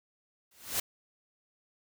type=noise with exponential growth; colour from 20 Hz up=white; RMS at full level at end=-27 dBFS; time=0.51-0.8 s; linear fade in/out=5 ms; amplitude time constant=61 ms; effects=none